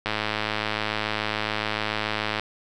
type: click train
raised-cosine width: 0.3 ms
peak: -9 dBFS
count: 251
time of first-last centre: 0.06-2.396 s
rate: 107 Hz
effects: none